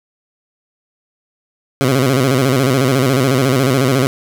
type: tone with vibrato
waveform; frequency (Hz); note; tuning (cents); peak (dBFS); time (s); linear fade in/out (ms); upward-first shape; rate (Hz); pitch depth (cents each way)
15% pulse; 131.7; C3; +12; -5; 1.81-4.07; 0; square; 14; 87
effects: none